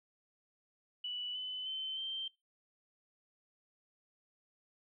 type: tone with pitch steps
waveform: sine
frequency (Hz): 2960 / 3017 / 3075 / 3134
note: F#7 / F#7 / G7 / G7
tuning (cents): 0 / +33 / -34 / -1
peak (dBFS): -37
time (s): 1.04-2.28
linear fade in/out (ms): 5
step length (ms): 310
effects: noise-tail reverb RT60 0.2 s tail -20 dB re dry